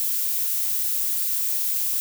violet noise, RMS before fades -24 dBFS, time 0-2 s, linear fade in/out 0 ms, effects none

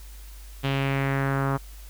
sawtooth tone with low-pass filter sweep, 137 Hz, C#3, 20 cents flat, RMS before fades -25 dBFS, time 0.63-1.58 s, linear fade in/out 20 ms, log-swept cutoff 3200 to 1200 Hz, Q 2.7, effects added 50 Hz sine -40 dBFS peak until 1.89 s + white hiss -51 dBFS RMS until 1.89 s

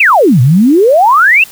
sine exponential two-way sweep, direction down then up, 2794 to 116 to 2794 Hz, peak -3 dBFS, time 0-1.44 s, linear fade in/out 5 ms, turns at 0.41 s, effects white hiss -34 dBFS RMS until 1.51 s

